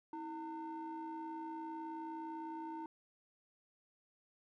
triangle ring-modulated tone, 293.1 Hz, D4, 3 cents flat, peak -37 dBFS, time 0.13-2.86 s, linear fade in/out 2 ms, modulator 616 Hz, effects none

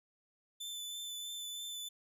sawtooth tone with vibrato, 3520 Hz, A7, in tune, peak -38 dBFS, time 0.6-1.89 s, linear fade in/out 10 ms, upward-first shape triangle, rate 3.1 Hz, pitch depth 17 cents each way, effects none

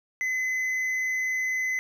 triangle tone with hard clipping, 2031 Hz, B6, 48 cents sharp, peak -26 dBFS, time 0.21-1.79 s, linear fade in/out 0 ms, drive 7 dB, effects none

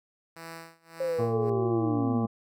5% pulse tone with tremolo, 164.81 Hz, E3, in tune, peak -28 dBFS, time 0.36-1.5 s, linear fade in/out 5 ms, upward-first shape sine, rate 1.7 Hz, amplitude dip 95%
sine linear sweep, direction down, 533 to 218.2 Hz, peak -26 dBFS, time 1-2.26 s, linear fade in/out 5 ms
harmonic tone, 114.9 Hz, A#2, 25 cents flat, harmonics 1 / 2 / 3 / 4 / 5 / 6 / 7 / 9 / 10, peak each -30 / -34 / -37 / -36 / -43 / -40 / -38 / -44 / -41 dBFS, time 1.18-2.27 s, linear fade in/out 20 ms
effects none

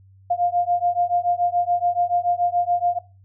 sine beating tone pair, 700 / 707 Hz, F5 / F5, +4 / +21 cents, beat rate 7 Hz, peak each -21 / -21 dBFS, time 0.3-2.99 s, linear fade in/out 10 ms, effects noise-tail reverb RT60 0.3 s tail -19 dB re dry + added 96 Hz sine -48 dBFS peak until 3.24 s

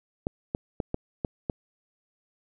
clicks, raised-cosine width 2 ms, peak -14 dBFS, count 6, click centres 0.269 / 0.549 / 0.802 / 0.944 / 1.248 / 1.498 s, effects none

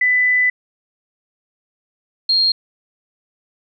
sine tone pair in turn, 1996 / 4229 Hz, B6 / C8, +18 / +18 cents, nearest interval octave + minor second, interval 1300 cents, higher second, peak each -12 dBFS, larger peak neither, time 0.01-0.5 / 2.29-2.52 s, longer first, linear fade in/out 5 ms, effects none

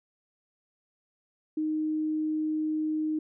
sine tone, 310 Hz, D#4, 6 cents flat, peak -26 dBFS, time 1.57-3.19 s, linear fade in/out 5 ms, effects none

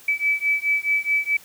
sine beating tone pair, 2298 / 2302.7 Hz, D7 / D7, -38 / -35 cents, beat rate 4.7 Hz, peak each -22 dBFS, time 0.08-1.37 s, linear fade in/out 5 ms, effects white hiss -48 dBFS RMS until 1.44 s

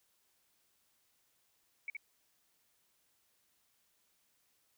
sine tone with echo, 2254 Hz, C#7, 28 cents sharp, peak -37 dBFS, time 1.88-1.9 s, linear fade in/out 2 ms, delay 68 ms, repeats 1, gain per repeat -2 dB, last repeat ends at 1.968 s, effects white hiss -75 dBFS RMS until 4.77 s

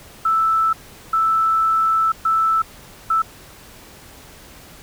sine tone bursts at uneven times, 1318.5 Hz, E6, in tune, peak -14 dBFS, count 4, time 0.25-0.73 / 1.13-2.12 / 2.25-2.62 / 3.1-3.22 s, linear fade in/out 5 ms, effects pink hiss -43 dBFS RMS until 4.82 s

